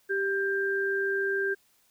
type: tone pair together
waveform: sine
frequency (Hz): 392 / 1586.7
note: G4 / G6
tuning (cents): 0 / +21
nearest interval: 2 octaves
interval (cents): 2421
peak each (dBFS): -28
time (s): 0.09-1.55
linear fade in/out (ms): 20
effects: white hiss -66 dBFS RMS until 1.9 s